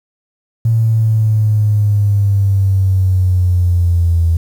triangle linear sweep, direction down, 114.3 to 82.41 Hz, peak -5 dBFS, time 0.65-4.37 s, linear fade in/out 5 ms, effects tanh soft clip ceiling -7 dBFS + 7-bit

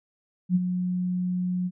sine tone with ADSR envelope, 180.8 Hz, F#3, 40 cents flat, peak -16 dBFS, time 0.49-1.71 s, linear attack 63 ms, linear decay 31 ms, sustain -8 dB, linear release 47 ms, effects none

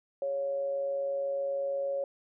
sine tone with amplitude modulation, 554.4 Hz, C#5, in tune, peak -27 dBFS, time 0.22-2.04 s, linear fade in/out 2 ms, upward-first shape sine, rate 148 Hz, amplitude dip 40%, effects none

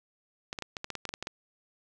clicks, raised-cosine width 0.2 ms, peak -18 dBFS, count 12, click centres 0.529 / 0.588 / 0.623 / 0.768 / 0.844 / 0.903 / 0.953 / 1.053 / 1.091 / 1.139 / 1.226 / 1.271 s, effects none

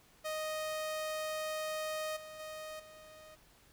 sawtooth tone with level steps, 622.3 Hz, D#5, in tune, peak -32 / -43 / -39 / -49 dBFS, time 0.24-3.36 s, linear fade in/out 20 ms, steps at 2.16 / 2.39 / 2.79 s, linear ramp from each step 10 ms, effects pink hiss -64 dBFS RMS until 3.72 s

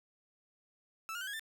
30% pulse tone with pitch steps, 1318 / 1420.8 / 1531.6 / 1651 / 1779.8 Hz, E6 / F6 / G6 / G#6 / A6, -1 / +29 / -41 / -11 / +19 cents, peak -36 dBFS, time 1.09-1.395 s, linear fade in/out 0 ms, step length 61 ms, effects none

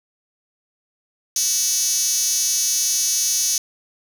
5% pulse tone with high-pass filter, 377.8 Hz, F#4, 36 cents sharp, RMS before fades -20 dBFS, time 1.36-3.58 s, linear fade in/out 2 ms, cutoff 6500 Hz, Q 9.7, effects none

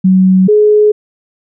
sine tone pair in turn, 187.3 / 421.7 Hz, F#3 / G#4, +21 / +26 cents, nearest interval octave + major second, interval 1405 cents, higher second, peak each -4 dBFS, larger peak neither, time 0.04-0.48 / 0.48-0.92 s, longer neither, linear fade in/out 10 ms, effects none

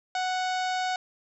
harmonic tone, 740 Hz, F#5, in tune, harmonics 1 / 2 / 3 / 4 / 5 / 6 / 7 / 8 / 9 / 10, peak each -27 / -34 / -39 / -42 / -40 / -42 / -45 / -49 / -49 / -50 dBFS, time 0.15-0.96 s, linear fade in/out 2 ms, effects none

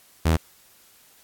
sawtooth tone, 81 Hz, E2, 30 cents flat, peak -13 dBFS, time 0.25-0.37 s, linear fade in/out 10 ms, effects white hiss -55 dBFS RMS until 1.23 s + AAC 64 kbps

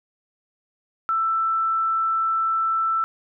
sine tone, 1328 Hz, E6, 12 cents sharp, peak -19 dBFS, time 1.09-3.04 s, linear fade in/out 0 ms, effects none

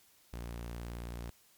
sawtooth tone, 58.7 Hz, A#1, 13 cents sharp, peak -36 dBFS, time 0.33-1.3 s, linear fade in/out 0 ms, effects white hiss -65 dBFS RMS until 1.57 s + MP3 96 kbps

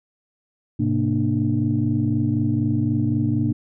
sine tone cluster, 105.8 / 129.8 / 233.1 / 298.3 Hz, G#2 / C3 / A#3 / D4, +33 / -13 / 0 / +27 cents, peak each -23 dBFS, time 0.79-3.53 s, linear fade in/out 10 ms, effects tanh soft clip ceiling -9 dBFS

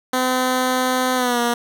10% pulse tone with pitch glide, 255.3 to 238.2 Hz, C4 to A#3, -42 to +38 cents, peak -9 dBFS, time 0.13-1.54 s, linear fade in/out 5 ms, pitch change -120 cents, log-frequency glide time 1.15-1.4 s, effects none

